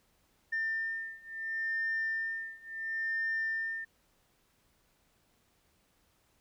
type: beating tone pair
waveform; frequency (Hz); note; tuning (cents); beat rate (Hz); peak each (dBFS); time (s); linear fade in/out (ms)
sine; 1800 / 1800.72; A6 / A6; +39 / +40; 0.72; -35 / -34; 0.52-3.85; 10
effects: tanh soft clip ceiling -26 dBFS + pink hiss -71 dBFS RMS until 6.4 s